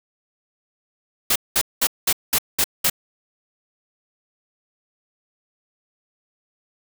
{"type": "noise bursts", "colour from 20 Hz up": "white", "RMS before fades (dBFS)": -18, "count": 7, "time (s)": [1.3, 2.899], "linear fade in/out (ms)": 5, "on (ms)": 57, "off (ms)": 200, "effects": []}